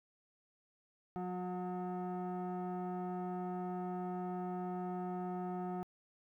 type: tone with frequency modulation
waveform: sine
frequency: 181.8 Hz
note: F#3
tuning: 30 cents flat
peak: -36 dBFS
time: 1.16-5.83 s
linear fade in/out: 0 ms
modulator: 543 Hz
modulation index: 1.2
effects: tanh soft clip ceiling -33 dBFS + 13-bit